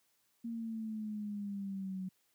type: exponential sweep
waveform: sine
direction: down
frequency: 233.1 to 185.3 Hz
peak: -37 dBFS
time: 0.44-2.09 s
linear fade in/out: 10 ms
effects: white hiss -75 dBFS RMS until 2.34 s + high-pass 80 Hz 12 dB/octave